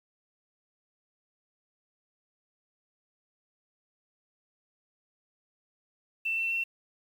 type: tone with pitch steps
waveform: sine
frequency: 2676 / 2693 / 2710 Hz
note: E7 / E7 / E7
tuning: +25 / +36 / +47 cents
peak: -27 dBFS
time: 6.25-6.64 s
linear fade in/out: 10 ms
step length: 130 ms
effects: 9-bit